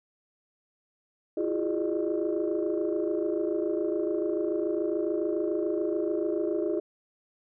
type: tone cluster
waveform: sine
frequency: 332.5 / 359.5 / 412.8 / 605 Hz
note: E4 / F#4 / G#4 / D#5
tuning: +15 / -50 / -10 / -49 cents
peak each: -29 / -31 / -30 / -33 dBFS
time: 1.37-6.8 s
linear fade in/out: 5 ms
effects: tanh soft clip ceiling -18 dBFS